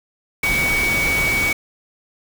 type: tone in noise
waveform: sine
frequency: 2252 Hz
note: C#7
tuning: 27 cents sharp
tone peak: -17 dBFS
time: 0.43-1.53 s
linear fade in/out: 5 ms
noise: pink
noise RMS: -24 dBFS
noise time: 0.43-1.53 s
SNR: +4 dB
effects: none